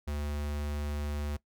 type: tone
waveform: square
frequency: 73.42 Hz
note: D2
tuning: in tune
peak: -33 dBFS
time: 0.07-1.37 s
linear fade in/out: 10 ms
effects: noise-tail reverb RT60 0.1 s tail -19 dB re dry